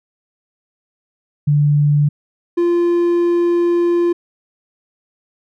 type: tone pair in turn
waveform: sine / triangle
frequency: 146.6 / 346 Hz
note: D3 / F4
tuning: -3 / -16 cents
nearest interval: octave + minor third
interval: 1487 cents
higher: second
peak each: -10 dBFS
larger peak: neither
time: 1.47-2.09 / 2.57-4.13 s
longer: second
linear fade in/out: 10 ms
effects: none